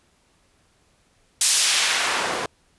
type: noise with band-pass filter sweep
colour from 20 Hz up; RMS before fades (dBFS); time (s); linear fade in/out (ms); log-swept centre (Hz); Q
white; -21; 1.41-2.46; 2; 8000 to 470; 0.74
effects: pink hiss -62 dBFS RMS until 2.78 s + resampled to 24000 Hz